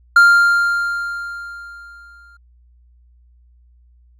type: tone with exponential decay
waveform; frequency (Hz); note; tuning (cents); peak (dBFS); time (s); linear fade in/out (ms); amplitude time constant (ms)
triangle; 1396.9; F6; 0; -3; 0.16-2.37; 5; 480
effects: added 60 Hz sine -48 dBFS peak until 4.19 s